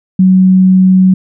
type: tone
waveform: sine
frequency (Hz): 186.8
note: F#3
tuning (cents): +17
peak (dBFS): -3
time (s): 0.19-1.14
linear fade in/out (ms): 5
effects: none